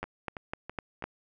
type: two click trains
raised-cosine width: 0.5 ms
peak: -23 / -18 dBFS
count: 4 / 5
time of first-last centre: 0.04-1.024 / 0.03-1.04 s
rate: 3.05 / 3.96 Hz
effects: none